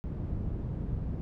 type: low-pass noise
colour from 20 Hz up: white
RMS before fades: -34 dBFS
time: 0.04-1.21 s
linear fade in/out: 0 ms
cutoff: 140 Hz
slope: 12 dB/octave
effects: none